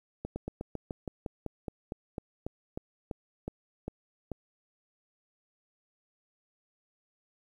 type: slowing click train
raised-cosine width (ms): 2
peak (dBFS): -22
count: 18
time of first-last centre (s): 0.25-4.317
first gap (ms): 110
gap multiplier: 1.09
effects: 10-bit